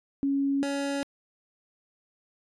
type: tone pair in turn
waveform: sine / 25% pulse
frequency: 277.2 / 280.1 Hz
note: C#4 / C#4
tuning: 0 / +18 cents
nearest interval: unison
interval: 18 cents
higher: second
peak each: -23 / -24 dBFS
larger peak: first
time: 0.23-0.63 / 0.63-1.03 s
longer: neither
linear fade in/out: 0 ms
effects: resampled to 24000 Hz